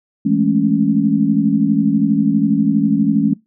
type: chord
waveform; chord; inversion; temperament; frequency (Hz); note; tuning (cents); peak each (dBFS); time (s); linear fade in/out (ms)
sine; A major seventh; second; equal; 164.81 / 207.7 / 220 / 277.2; E3 / G#3 / A3 / C#4; 0 / 0 / 0 / 0; -21 / -16 / -18 / -16; 0.25-3.34; 10
effects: noise-tail reverb RT60 0.2 s tail -22 dB re dry